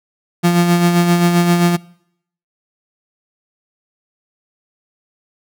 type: tone with tremolo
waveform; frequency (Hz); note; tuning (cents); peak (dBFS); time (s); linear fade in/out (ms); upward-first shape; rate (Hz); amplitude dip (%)
35% pulse; 173.6; F3; -10; -7; 0.43-1.77; 20; sine; 7.6; 45
effects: noise-tail reverb RT60 0.7 s tail -23 dB re dry